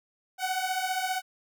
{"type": "beating tone pair", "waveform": "sawtooth", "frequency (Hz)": [740, 755], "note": ["F#5", "F#5"], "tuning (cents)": [0, 35], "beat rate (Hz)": 15, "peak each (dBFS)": -27, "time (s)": [0.38, 1.22], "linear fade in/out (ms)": 50, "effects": []}